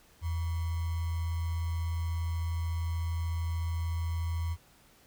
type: tone with sample-and-hold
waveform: sine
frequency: 83.3 Hz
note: E2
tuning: 19 cents sharp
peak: -29 dBFS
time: 0.21-4.57 s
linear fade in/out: 50 ms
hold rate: 1050 Hz
effects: pink hiss -61 dBFS RMS until 5.06 s